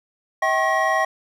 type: tone cluster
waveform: triangle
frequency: 641 / 772 / 1084 / 1902 Hz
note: E5 / G5 / C#6 / A#6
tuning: -49 / -27 / -39 / +34 cents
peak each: -21 dBFS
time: 0.42-1.05 s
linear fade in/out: 5 ms
effects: none